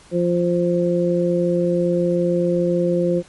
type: harmonic tone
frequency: 174.61 Hz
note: F3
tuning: in tune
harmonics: 1 / 2 / 3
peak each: -20 / -20 / -20 dBFS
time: 0.11-3.23 s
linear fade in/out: 50 ms
effects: pink hiss -48 dBFS RMS until 3.28 s + MP3 48 kbps